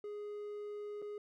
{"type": "tone with dropouts", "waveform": "triangle", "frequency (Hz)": 415.3, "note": "G#4", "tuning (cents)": 0, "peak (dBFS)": -39, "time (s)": [0.04, 1.18], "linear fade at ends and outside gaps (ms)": 2, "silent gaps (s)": [1.019, 1.023], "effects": []}